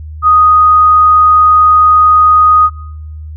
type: tone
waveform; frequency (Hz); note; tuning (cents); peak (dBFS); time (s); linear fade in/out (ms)
sine; 1244.5; D#6; 0; -3; 0.22-2.7; 50
effects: noise-tail reverb RT60 0.9 s tail -25 dB re dry + added 77 Hz sine -23 dBFS peak until 3.36 s